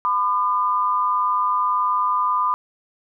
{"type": "tone pair together", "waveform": "sine", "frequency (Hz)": [1006, 1207.7], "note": ["B5", "D6"], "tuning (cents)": [32, 48], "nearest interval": "minor third", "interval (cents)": 316, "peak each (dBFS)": -20, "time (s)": [0.05, 2.54], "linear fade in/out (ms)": 0, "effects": []}